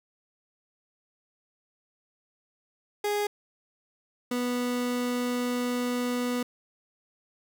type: tone pair in turn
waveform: 30% pulse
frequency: 413.4 / 245.8 Hz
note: G#4 / B3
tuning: -8 / -8 cents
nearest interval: major sixth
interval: 900 cents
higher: first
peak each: -23 / -24 dBFS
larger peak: first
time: 3.04-3.27 / 4.31-6.43 s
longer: second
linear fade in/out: 5 ms
effects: none